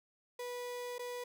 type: tone with dropouts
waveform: 35% pulse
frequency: 490 Hz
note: B4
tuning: 14 cents flat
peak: -38 dBFS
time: 0.39-1.24 s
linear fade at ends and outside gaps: 5 ms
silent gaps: 0.983-0.992 s
effects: none